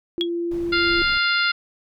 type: tone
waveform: sine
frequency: 342.3 Hz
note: F4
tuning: 35 cents flat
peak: -22 dBFS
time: 0.18-1.02 s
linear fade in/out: 0 ms
type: tone with exponential decay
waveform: sine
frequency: 3322 Hz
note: G#7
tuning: in tune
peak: -16 dBFS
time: 0.21-0.29 s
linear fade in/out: 0 ms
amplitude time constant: 16 ms
type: noise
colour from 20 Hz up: brown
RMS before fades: -35 dBFS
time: 0.51-1.18 s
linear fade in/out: 5 ms
type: harmonic tone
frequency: 698.5 Hz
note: F5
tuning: in tune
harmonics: 2 / 3 / 4 / 5 / 6 / 7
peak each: -20 / -25 / -27 / -28 / -27 / -31 dBFS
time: 0.72-1.52 s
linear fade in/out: 10 ms
effects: none